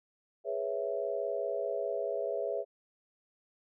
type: chord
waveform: sine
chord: C# minor seventh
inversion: second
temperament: equal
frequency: 415.3 / 493.9 / 554.4 / 659.3 Hz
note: G#4 / B4 / C#5 / E5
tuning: 0 / 0 / 0 / 0 cents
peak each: -37 / -38 / -36 / -36 dBFS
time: 0.44-2.65 s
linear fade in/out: 50 ms
effects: none